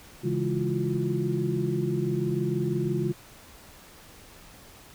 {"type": "tone cluster", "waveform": "sine", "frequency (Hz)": [138.2, 164.3, 205.5, 335.2, 355.7], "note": ["C#3", "E3", "G#3", "E4", "F4"], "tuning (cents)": [-5, -5, -18, 29, 32], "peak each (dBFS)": [-29, -32, -32, -35, -29], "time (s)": [0.23, 3.13], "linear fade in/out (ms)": 20, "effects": ["pink hiss -50 dBFS RMS until 4.94 s"]}